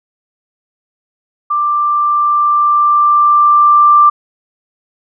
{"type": "tone with level ramp", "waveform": "sine", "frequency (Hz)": 1181, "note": "D6", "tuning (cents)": 9, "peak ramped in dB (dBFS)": [-11, -3], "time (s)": [1.5, 4.1], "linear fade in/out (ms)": 10, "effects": []}